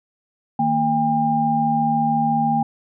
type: tone cluster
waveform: sine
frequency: 157 / 231.1 / 802 Hz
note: D#3 / A#3 / G5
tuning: +16 / -15 / +39 cents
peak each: -26 / -21 / -18 dBFS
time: 0.59-2.63 s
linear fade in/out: 5 ms
effects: none